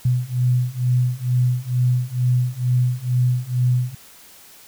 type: beating tone pair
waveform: sine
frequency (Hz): 123.47 / 125.67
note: B2 / B2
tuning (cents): 0 / +31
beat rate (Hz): 2.2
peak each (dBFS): -20 / -19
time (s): 0.05-3.95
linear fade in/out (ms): 5
effects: white hiss -46 dBFS RMS until 4.67 s